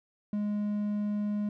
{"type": "tone", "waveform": "triangle", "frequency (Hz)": 207.7, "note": "G#3", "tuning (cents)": 0, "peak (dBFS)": -26, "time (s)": [0.33, 1.49], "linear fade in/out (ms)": 2, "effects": []}